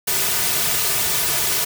white noise with comb filter, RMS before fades -20 dBFS, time 0.07-1.65 s, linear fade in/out 10 ms, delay 3.7 ms, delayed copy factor -1, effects none

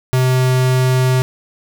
square tone, 128.6 Hz, C3, 30 cents flat, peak -12 dBFS, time 0.13-1.22 s, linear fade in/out 0 ms, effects none

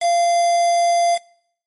triangle tone with quantisation, 690 Hz, F5, 21 cents flat, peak -12 dBFS, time 0-1.19 s, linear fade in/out 50 ms, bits 4, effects noise-tail reverb RT60 0.7 s tail -25 dB re dry + MP3 48 kbps

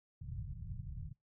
white low-pass noise, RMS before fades -44 dBFS, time 0.21-1.13 s, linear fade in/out 10 ms, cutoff 150 Hz, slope 48 dB/octave, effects noise-tail reverb RT60 0.2 s tail -26 dB re dry

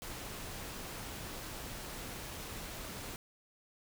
pink noise, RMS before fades -44 dBFS, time 0.02-3.16 s, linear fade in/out 0 ms, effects none

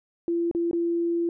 sine tone with dropouts, 340 Hz, F4, 46 cents flat, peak -22 dBFS, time 0.28-1.29 s, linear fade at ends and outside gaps 1 ms, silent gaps 0.513-0.549 / 0.712-0.731 s, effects none

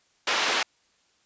white band-pass noise, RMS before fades -25 dBFS, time 0.27-0.63 s, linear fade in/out 5 ms, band 430 to 3400 Hz, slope 12 dB/octave, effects white hiss -66 dBFS RMS until 1.25 s + resampled to 16000 Hz

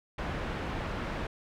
pink low-pass noise, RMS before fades -35 dBFS, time 0.18-1.27 s, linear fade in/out 5 ms, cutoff 2200 Hz, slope 12 dB/octave, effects none

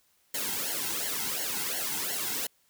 white noise with flanger, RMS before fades -32 dBFS, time 0.34-2.47 s, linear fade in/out 5 ms, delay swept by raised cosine 0.81 to 1.73 ms, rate 2.8 Hz, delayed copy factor -0.85, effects white hiss -68 dBFS RMS until 2.69 s

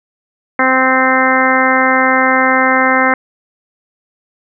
harmonic tone, 260.3 Hz, C4, 9 cents flat, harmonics 1 / 2 / 3 / 4 / 5 / 6 / 7 / 8, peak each -17 / -17 / -17 / -17 / -17 / -17 / -17 / -17 dBFS, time 0.59-3.14 s, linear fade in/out 2 ms, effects none

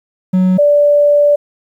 triangle / sine tone pair in turn, 185 / 583.3 Hz, F#3 / D5, 0 / -12 cents, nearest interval octave + minor sixth, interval 1988 cents, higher second, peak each -6 dBFS, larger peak neither, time 0.33-0.58 / 0.58-1.36 s, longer second, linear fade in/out 10 ms, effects 8-bit

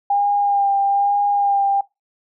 sine tone with vibrato, 804 Hz, G5, 44 cents sharp, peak -14 dBFS, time 0.1-1.81 s, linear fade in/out 5 ms, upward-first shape sine, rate 1.1 Hz, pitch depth 21 cents each way, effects noise-tail reverb RT60 0.2 s tail -21 dB re dry

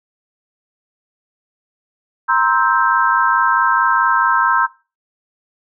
sine chord, C dominant seventh, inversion third, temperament just, 941.9 / 1046.5 / 1308.1 / 1569.8 Hz, Bb5 / C6 / E6 / G6, +18 / 0 / -14 / +2 cents, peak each -17 dBFS, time 2.28-4.67 s, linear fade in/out 20 ms, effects noise-tail reverb RT60 0.3 s tail -19 dB re dry

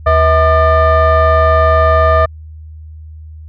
sine tone with frequency modulation, 643 Hz, E5, 43 cents flat, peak -5 dBFS, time 0.06-2.26 s, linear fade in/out 10 ms, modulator 565 Hz, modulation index 1.3, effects tanh soft clip ceiling -4 dBFS + added 78 Hz sine -29 dBFS peak until 3.48 s

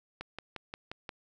click train, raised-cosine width 0.3 ms, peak -23 dBFS, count 6, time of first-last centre 0.21-1.092 s, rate 5.67 Hz, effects none

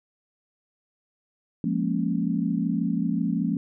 sine chord, Bb minor seventh, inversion second, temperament equal with one note detuned, 174.61 / 207.7 / 233.1 / 275.7 Hz, F3 / Ab3 / Bb3 / Db4, 0 / 0 / 0 / -9 cents, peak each -27 / -28 / -28 / -29 dBFS, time 1.64-3.57 s, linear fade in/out 2 ms, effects none

